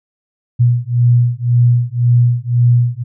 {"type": "beating tone pair", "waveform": "sine", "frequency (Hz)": [120, 121.9], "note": ["B2", "B2"], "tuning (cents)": [-49, -22], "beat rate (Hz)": 1.9, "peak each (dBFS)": -12, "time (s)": [0.59, 3.04], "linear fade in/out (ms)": 20, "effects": []}